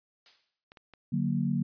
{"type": "noise with exponential decay", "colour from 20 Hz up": "blue", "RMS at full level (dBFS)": -46, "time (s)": [0.26, 0.64], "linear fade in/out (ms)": 1, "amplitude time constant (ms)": 81}
{"type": "clicks", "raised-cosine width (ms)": 0.3, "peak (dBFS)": -34, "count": 3, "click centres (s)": [0.719, 0.772, 0.937]}
{"type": "chord", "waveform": "sine", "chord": "D augmented", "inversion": "none", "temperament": "equal", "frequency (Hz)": [146.83, 185, 233.1], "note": ["D3", "F#3", "A#3"], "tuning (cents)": [0, 0, 0], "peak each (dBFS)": -30, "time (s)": [1.12, 1.63], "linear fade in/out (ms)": 10}
{"effects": ["resampled to 11025 Hz"]}